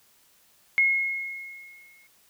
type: tone with exponential decay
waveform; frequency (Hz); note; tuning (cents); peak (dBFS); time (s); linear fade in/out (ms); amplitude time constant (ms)
sine; 2163; C#7; -43; -16; 0.78-2.07; 0; 280
effects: white hiss -61 dBFS RMS until 2.29 s